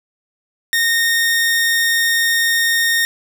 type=tone; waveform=sawtooth; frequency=1844 Hz; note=A#6; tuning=19 cents flat; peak=-10 dBFS; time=0.73-3.05 s; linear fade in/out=0 ms; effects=none